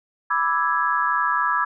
sine chord, E dominant seventh, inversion second, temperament equal, 987.8 / 1174.7 / 1318.5 / 1661.2 Hz, B5 / D6 / E6 / G#6, 0 / 0 / 0 / 0 cents, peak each -24 dBFS, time 0.3-1.65 s, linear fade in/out 10 ms, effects none

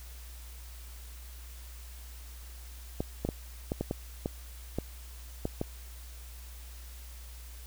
clicks, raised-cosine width 2 ms, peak -17 dBFS, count 10, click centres 3.005 / 3.25 / 3.289 / 3.719 / 3.81 / 3.911 / 4.259 / 4.786 / 5.454 / 5.614 s, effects added 60 Hz sine -44 dBFS peak until 7.66 s + white hiss -53 dBFS RMS until 7.66 s

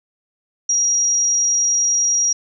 sine tone, 5710 Hz, F8, 37 cents sharp, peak -14 dBFS, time 0.69-2.33 s, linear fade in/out 5 ms, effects none

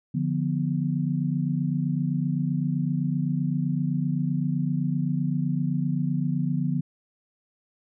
sine chord, B diminished, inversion first, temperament equal, 146.83 / 174.61 / 246.9 Hz, D3 / F3 / B3, 0 / 0 / 0 cents, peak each -26 / -27 / -29 dBFS, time 0.14-6.81 s, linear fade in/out 10 ms, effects none

